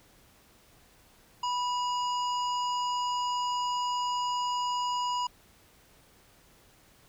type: harmonic tone with a mistuned harmonic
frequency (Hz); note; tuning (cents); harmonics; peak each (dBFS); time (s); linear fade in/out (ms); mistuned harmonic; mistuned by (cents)
985; B5; -5; 1 / 3 / 5 / 7; -28 / -38 / -42 / -45; 1.43-5.27; 5; 3; -45
effects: pink hiss -60 dBFS RMS until 7.08 s